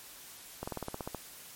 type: slowing click train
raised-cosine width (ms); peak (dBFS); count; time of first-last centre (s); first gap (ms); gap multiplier
1; -22; 10; 0.63-1.147; 45; 1.06
effects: white hiss -50 dBFS RMS until 1.55 s + MP3 64 kbps